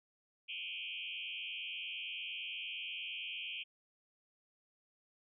sine tone with frequency modulation, 2800 Hz, F7, 4 cents sharp, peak -40 dBFS, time 0.48-3.64 s, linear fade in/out 20 ms, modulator 88.7 Hz, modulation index 4.9, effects none

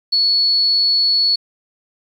sine tone, 4402 Hz, C#8, 13 cents flat, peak -12 dBFS, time 0.12-1.36 s, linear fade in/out 10 ms, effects 8-bit

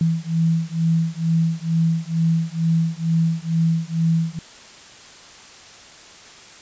sine beating tone pair, 163.1 / 165.3 Hz, E3 / E3, -18 / +5 cents, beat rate 2.2 Hz, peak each -20 dBFS, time 0.01-4.39 s, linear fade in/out 2 ms, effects white hiss -43 dBFS RMS until 6.61 s + resampled to 16000 Hz

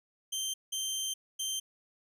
20% pulse tone bursts at uneven times, 3136 Hz, G7, in tune, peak -27 dBFS, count 3, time 0.32-0.54 / 0.72-1.14 / 1.39-1.6 s, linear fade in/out 10 ms, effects none

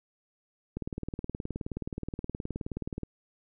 click train, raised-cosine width 3 ms, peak -21 dBFS, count 44, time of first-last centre 0.77-3.033 s, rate 19 Hz, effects none

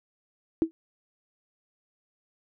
sine tone with exponential decay, 325 Hz, E4, 24 cents flat, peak -15 dBFS, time 0.62-0.71 s, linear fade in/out 0 ms, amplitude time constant 18 ms, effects none

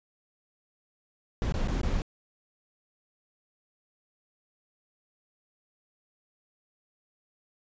brown noise with dropouts, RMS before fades -28 dBFS, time 1.42-2.02 s, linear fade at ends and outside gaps 1 ms, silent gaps 1.523-1.54 / 1.675-1.682 / 1.815-1.832 s, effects resampled to 16000 Hz

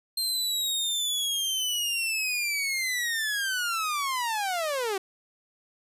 sawtooth linear sweep, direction down, 4186 to 370 Hz, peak -23 dBFS, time 0.17-4.98 s, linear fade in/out 5 ms, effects resampled to 32000 Hz

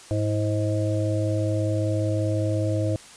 harmonic tone with a mistuned harmonic, 105.2 Hz, G#2, 23 cents sharp, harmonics 1 / 3 / 5 / 6, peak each -23 / -28 / -30 / -31 dBFS, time 0.11-2.96 s, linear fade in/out 0 ms, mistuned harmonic 3, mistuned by +34 cents, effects white hiss -46 dBFS RMS until 3.16 s + resampled to 22050 Hz

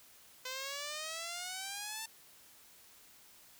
5% pulse exponential sweep, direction up, 508 to 898 Hz, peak -28 dBFS, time 0.45-2.06 s, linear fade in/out 5 ms, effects white hiss -60 dBFS RMS until 3.59 s

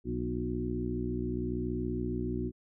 harmonic tone with a mistuned harmonic, 60.8 Hz, B1, 26 cents flat, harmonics 1 / 2 / 3 / 4 / 5 / 6, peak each -38 / -38 / -41 / -36 / -39 / -37 dBFS, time 0.04-2.52 s, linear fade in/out 50 ms, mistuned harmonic 5, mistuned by +34 cents, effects none

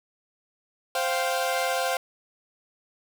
sawtooth chord, C suspended fourth, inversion none, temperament equal with one note detuned, 523.3 / 698.5 / 778.1 Hz, C5 / F5 / G5, 0 / 0 / -13 cents, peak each -24 / -24 / -27 dBFS, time 0.95-1.97 s, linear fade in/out 2 ms, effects none

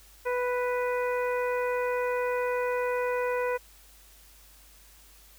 harmonic tone, 494.2 Hz, B4, 1 cent sharp, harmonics 1 / 2 / 3 / 4 / 5, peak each -27 / -33 / -37 / -39 / -41 dBFS, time 0.25-3.58 s, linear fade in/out 20 ms, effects added 50 Hz sine -56 dBFS peak until 5.38 s + white hiss -56 dBFS RMS until 5.38 s

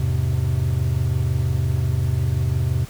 triangle chord, E augmented, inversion none, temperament just, 82.41 / 103.01 / 128.76 Hz, E2 / G#2 / B#2, 0 / -14 / -27 cents, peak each -21 / -22 / -19 dBFS, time 0-2.85 s, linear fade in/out 5 ms, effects pink hiss -42 dBFS RMS until 2.89 s

